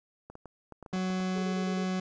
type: clicks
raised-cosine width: 1 ms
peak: -31 dBFS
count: 11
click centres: 0.3 / 0.354 / 0.457 / 0.723 / 0.827 / 0.862 / 0.929 / 0.96 / 1.103 / 1.204 / 1.38 s
type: tone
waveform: 40% pulse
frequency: 185.8 Hz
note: F#3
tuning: 7 cents sharp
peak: -28 dBFS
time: 0.93-2 s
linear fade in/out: 5 ms
type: tone bursts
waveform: sine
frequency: 415.3 Hz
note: G#4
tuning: in tune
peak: -37 dBFS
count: 5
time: 1.35-1.848 s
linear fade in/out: 10 ms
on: 82 ms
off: 22 ms
effects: resampled to 16000 Hz + 10-bit